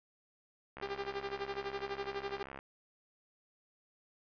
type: click train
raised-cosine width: 0.5 ms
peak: -30 dBFS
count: 124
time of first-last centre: 0.77-2.59 s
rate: 67.6 Hz
type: tone with tremolo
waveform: sawtooth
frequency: 398.5 Hz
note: G4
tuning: 28 cents sharp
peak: -31 dBFS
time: 0.82-2.43 s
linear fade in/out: 5 ms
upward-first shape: sine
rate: 12 Hz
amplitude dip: 85%
effects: resampled to 11025 Hz + 11-bit